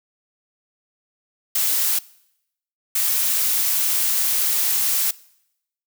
blue noise bursts at uneven times, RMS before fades -20 dBFS, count 2, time 1.55-1.99 / 2.95-5.11 s, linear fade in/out 5 ms, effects noise-tail reverb RT60 0.8 s tail -22 dB re dry

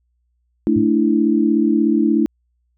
sine chord, A suspended fourth, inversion none, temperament just, 220 / 293.3 / 330 Hz, A3 / D4 / E4, 0 / -2 / +2 cents, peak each -17 dBFS, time 0.67-2.26 s, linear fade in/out 0 ms
sine tone with exponential decay, 110 Hz, A2, in tune, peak -18 dBFS, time 0.76-0.94 s, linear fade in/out 5 ms, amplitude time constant 39 ms
effects added 60 Hz sine -63 dBFS peak until 2.77 s

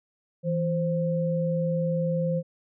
sine tone pair together, 164.81 / 523.2 Hz, E3 / C5, 0 / 0 cents, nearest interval octave + minor sixth, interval 2000 cents, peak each -25 / -27 dBFS, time 0.43-2.43 s, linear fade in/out 50 ms, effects none

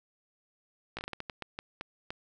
slowing click train, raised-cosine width 0.3 ms, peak -21 dBFS, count 12, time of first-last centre 0.97-2.105 s, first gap 17 ms, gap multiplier 1.33, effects none

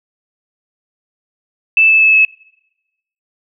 sine tone with pitch steps, 2637 / 2622 / 2607 / 2592 Hz, E7 / E7 / E7 / E7, 0 / -10 / -20 / -30 cents, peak -6 dBFS, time 1.77-2.25 s, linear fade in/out 2 ms, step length 120 ms, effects noise-tail reverb RT60 1.0 s tail -26 dB re dry

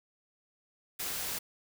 white noise, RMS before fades -36 dBFS, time 0.99-1.39 s, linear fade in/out 10 ms, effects none

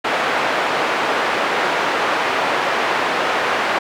pink band-pass noise, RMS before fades -19 dBFS, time 0.04-3.79 s, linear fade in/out 10 ms, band 540 to 2200 Hz, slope 12 dB/octave, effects none

